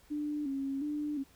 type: tone with vibrato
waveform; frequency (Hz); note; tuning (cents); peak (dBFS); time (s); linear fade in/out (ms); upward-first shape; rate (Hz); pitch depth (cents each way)
sine; 284.6; C#4; +46; -32; 0.1-1.24; 20; square; 1.4; 73
effects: added 60 Hz sine -67 dBFS peak until 1.35 s + pink hiss -63 dBFS RMS until 1.35 s